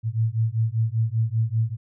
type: beating tone pair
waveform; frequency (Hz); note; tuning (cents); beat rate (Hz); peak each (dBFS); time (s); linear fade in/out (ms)
sine; 110 / 115.1; A2 / A#2; 0 / -22; 5.1; -23; 0.03-1.77; 50
effects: none